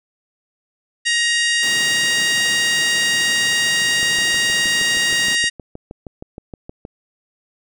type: harmonic tone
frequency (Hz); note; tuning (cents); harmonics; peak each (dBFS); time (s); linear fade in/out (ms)
941; A#5; +16; 2 / 3 / 4 / 5 / 6 / 7 / 8 / 9 / 10; -18 / -22 / -24 / -26 / -28 / -29 / -30 / -31 / -32; 1.05-5.5; 20
type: high-pass noise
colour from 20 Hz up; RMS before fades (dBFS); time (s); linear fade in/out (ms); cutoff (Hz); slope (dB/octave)
pink; -32; 1.63-5.35; 0; 130; 24
type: click train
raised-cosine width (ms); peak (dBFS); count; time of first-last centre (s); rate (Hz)
2; -19; 19; 4.03-6.851; 6.38
effects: none